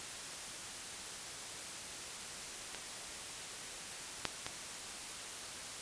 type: clicks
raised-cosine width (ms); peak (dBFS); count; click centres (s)
0.2; -25 / -14 / -20; 3; 2.747 / 4.253 / 4.465
effects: white hiss -45 dBFS RMS until 5.81 s + resampled to 22050 Hz